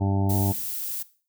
harmonic tone, 98 Hz, G2, in tune, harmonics 1 / 2 / 3 / 4 / 6 / 7 / 8 / 9, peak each -22 / -29 / -29 / -35 / -40 / -37 / -38 / -37 dBFS, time 0-0.53 s, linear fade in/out 20 ms
violet noise, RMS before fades -31 dBFS, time 0.29-1.03 s, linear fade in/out 10 ms
effects noise-tail reverb RT60 0.4 s tail -17 dB re dry

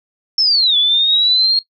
sine linear two-way sweep, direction down then up, 5410 to 3410 to 4272 Hz, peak -10 dBFS, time 0.38-1.59 s, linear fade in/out 2 ms, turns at 0.77 s, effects noise-tail reverb RT60 0.1 s tail -18 dB re dry

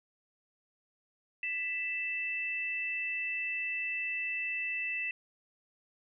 sine tone pair together, 1984.5 / 2649 Hz, B6 / E7, +8 / +8 cents, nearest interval perfect fourth, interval 500 cents, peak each -38 / -33 dBFS, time 1.43-5.11 s, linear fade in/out 2 ms, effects none

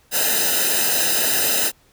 white noise with comb filter, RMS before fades -19 dBFS, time 0.11-1.72 s, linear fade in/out 50 ms, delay 0.89 ms, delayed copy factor -0.95, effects pink hiss -57 dBFS RMS until 1.92 s

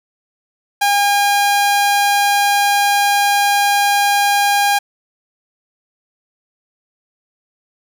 sawtooth tone, 810 Hz, G#5, 43 cents flat, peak -8 dBFS, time 0.81-4.79 s, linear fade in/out 10 ms, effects none

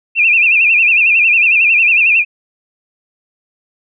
sine tone with vibrato, 2558 Hz, D#7, 47 cents sharp, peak -7 dBFS, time 0.15-2.25 s, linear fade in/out 50 ms, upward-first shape sine, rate 11 Hz, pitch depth 120 cents each way, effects none

